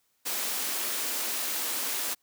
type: high-pass noise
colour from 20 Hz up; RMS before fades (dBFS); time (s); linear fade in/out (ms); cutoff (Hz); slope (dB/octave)
white; -31; 0.25-2.15; 20; 230; 24
effects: white hiss -72 dBFS RMS until 2.22 s